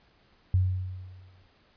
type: tone with exponential decay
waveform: sine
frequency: 92.5 Hz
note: F#2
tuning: in tune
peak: -18 dBFS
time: 0.54-1.46 s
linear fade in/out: 0 ms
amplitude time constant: 200 ms
effects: pink hiss -63 dBFS RMS until 1.76 s + resampled to 11025 Hz